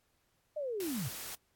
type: linear sweep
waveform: sine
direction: down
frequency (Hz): 622.3 to 103.83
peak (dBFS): -34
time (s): 0.56-1.09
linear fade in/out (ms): 10
type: noise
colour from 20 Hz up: white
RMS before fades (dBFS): -43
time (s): 0.8-1.35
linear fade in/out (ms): 2
effects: pink hiss -75 dBFS RMS until 1.55 s + AAC 64 kbps